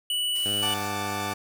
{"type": "tone", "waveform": "square", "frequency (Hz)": 2955, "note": "F#7", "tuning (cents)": -3, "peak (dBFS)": -25, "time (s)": [0.1, 0.74], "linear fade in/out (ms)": 2}
{"type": "noise", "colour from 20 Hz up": "white", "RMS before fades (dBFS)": -43, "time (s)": [0.35, 0.88], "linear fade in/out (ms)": 5}
{"type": "tone with pitch glide", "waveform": "10% pulse", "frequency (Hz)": [101.5, 100.45], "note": ["G#2", "G2"], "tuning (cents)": [-39, 43], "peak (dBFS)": -24, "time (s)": [0.45, 1.34], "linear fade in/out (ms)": 10, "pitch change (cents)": -18, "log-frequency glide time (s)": [0.77, 0.99]}
{"type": "chord", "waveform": "sawtooth", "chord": "D major", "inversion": "first", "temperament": "equal", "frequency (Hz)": [740, 880, 1174.7], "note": ["F#5", "A5", "D6"], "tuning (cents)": [0, 0, 0], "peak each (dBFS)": [-31, -30, -30], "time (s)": [0.62, 1.34], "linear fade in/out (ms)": 10}
{"effects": []}